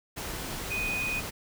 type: tone in noise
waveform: sine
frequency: 2487 Hz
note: D#7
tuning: 1 cent flat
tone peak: -29 dBFS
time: 0.7-1.21 s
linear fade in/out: 20 ms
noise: pink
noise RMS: -36 dBFS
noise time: 0.16-1.31 s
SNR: +4 dB
effects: none